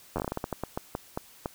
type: slowing click train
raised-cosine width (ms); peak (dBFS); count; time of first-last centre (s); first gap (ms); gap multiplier
1; -16; 16; 0.16-1.459; 10; 1.27
effects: white hiss -54 dBFS RMS until 1.54 s